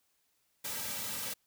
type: noise with comb filter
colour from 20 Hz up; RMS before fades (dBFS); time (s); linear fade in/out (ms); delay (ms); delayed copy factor
white; -38; 0.64-1.34; 10; 2.8; -0.75
effects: white hiss -75 dBFS RMS until 1.46 s